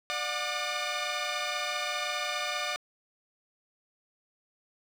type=tone cluster; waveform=10% pulse; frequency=594 / 727 / 1203 Hz; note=D5 / F#5 / D6; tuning=+20 / -31 / +41 cents; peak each=-26 dBFS; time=0.1-2.76 s; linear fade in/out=0 ms; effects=low-pass 6000 Hz 12 dB/octave + 8-bit